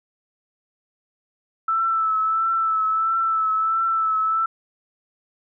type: tone with vibrato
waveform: sine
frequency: 1318.5 Hz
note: E6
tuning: in tune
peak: -18 dBFS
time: 1.68-4.46 s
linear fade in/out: 5 ms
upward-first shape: triangle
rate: 1.5 Hz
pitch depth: 36 cents each way
effects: none